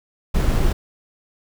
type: noise with sample-and-hold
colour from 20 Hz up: brown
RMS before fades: -17 dBFS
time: 0.34-0.73 s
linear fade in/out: 10 ms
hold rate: 8820 Hz
effects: none